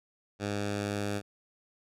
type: tone with low-pass filter sweep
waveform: 10% pulse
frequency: 102.2 Hz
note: G#2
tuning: 27 cents flat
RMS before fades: -33 dBFS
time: 0.39-1.22 s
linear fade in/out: 50 ms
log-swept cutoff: 7300 to 11000 Hz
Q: 0.88
effects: none